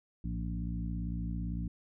harmonic tone with a mistuned harmonic, 57.8 Hz, A#1, 14 cents flat, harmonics 1 / 2 / 3 / 4 / 5, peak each -36 / -41 / -38 / -44 / -46 dBFS, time 0.24-1.68 s, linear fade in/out 5 ms, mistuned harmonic 2, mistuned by -70 cents, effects none

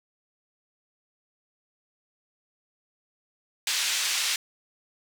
pink band-pass noise, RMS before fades -27 dBFS, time 3.67-4.36 s, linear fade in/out 2 ms, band 2600 to 7400 Hz, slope 12 dB/octave, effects none

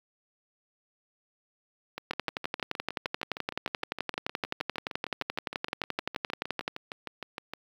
two click trains, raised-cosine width 0.3 ms, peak -20 / -13 dBFS, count 37 / 54, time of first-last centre 1.98-7.536 / 2.11-6.679 s, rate 6.48 / 11.6 Hz, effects high-pass 150 Hz 12 dB/octave + 8-bit

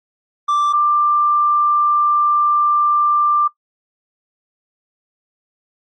triangle / sine tone pair in turn, 1174.7 / 1184.9 Hz, D6 / D6, 0 / +15 cents, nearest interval unison, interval 15 cents, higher second, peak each -11 dBFS, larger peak neither, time 0.48-0.73 / 0.73-3.48 s, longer second, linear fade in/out 10 ms, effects noise-tail reverb RT60 0.1 s tail -19 dB re dry + MP3 32 kbps

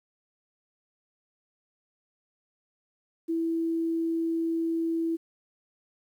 sine tone, 329.6 Hz, E4, in tune, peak -25 dBFS, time 3.28-5.17 s, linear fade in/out 20 ms, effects 10-bit

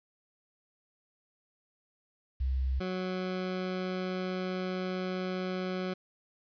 sine / 20% pulse tone pair in turn, 65.41 / 184.63 Hz, C2 / F#3, 0 / -3 cents, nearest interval octave + tritone, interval 1797 cents, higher second, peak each -27 dBFS, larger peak neither, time 2.4-2.8 / 2.8-5.94 s, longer second, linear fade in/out 10 ms, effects resampled to 11025 Hz + 10-bit

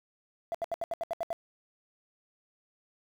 triangle tone bursts, 673 Hz, E5, 36 cents sharp, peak -26 dBFS, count 9, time 0.52-1.329 s, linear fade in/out 0 ms, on 25 ms, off 73 ms, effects tanh soft clip ceiling -26 dBFS + 10-bit

